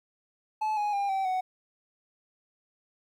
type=tone with pitch steps; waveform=triangle; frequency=863 / 831.7 / 801.5 / 772.4 / 744.4 Hz; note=A5 / G#5 / G5 / G5 / F#5; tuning=-34 / +2 / +38 / -26 / +10 cents; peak=-24 dBFS; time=0.61-1.41 s; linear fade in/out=10 ms; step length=160 ms; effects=11-bit